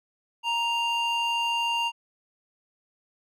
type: ring-modulated tone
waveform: triangle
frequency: 1864.7 Hz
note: A#6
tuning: in tune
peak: -19 dBFS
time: 0.43-1.92 s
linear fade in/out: 50 ms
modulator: 928 Hz
effects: none